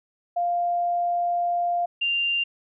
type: tone pair in turn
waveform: sine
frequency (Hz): 698.5 / 2787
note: F5 / F7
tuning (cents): 0 / -4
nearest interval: 2 octaves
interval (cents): 2396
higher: second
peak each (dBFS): -21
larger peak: neither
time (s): 0.36-1.86 / 2.01-2.44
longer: first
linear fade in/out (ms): 10
effects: none